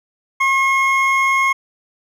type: tone pair together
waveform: triangle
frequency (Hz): 1079 / 2158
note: C#6 / C#7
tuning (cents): -47 / -47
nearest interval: octave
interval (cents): 1200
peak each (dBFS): -14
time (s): 0.4-1.53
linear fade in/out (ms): 10
effects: none